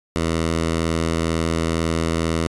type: tone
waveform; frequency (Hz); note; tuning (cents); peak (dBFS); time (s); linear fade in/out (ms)
10% pulse; 82.1; E2; -6; -11; 0.16-2.47; 0
effects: resampled to 24000 Hz